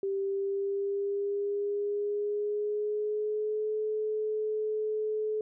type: tone with pitch glide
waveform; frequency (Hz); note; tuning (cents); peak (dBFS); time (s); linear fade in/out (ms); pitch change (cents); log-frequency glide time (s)
sine; 392 to 430; G4 to A4; 0 to -40; -28; 0.03-5.41; 2; +160; 0.2-3.76
effects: none